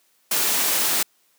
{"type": "noise", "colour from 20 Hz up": "white", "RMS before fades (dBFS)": -21, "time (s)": [0.31, 1.03], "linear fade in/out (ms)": 5, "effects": ["white hiss -63 dBFS RMS until 1.38 s", "high-pass 200 Hz 12 dB/octave"]}